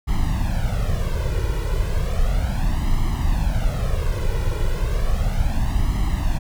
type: noise with flanger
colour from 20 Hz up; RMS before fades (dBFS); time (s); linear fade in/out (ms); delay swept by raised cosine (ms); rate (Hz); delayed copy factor
brown; -20; 0.07-6.39; 20; 0.98 to 2.08; 0.34; +0.85
effects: none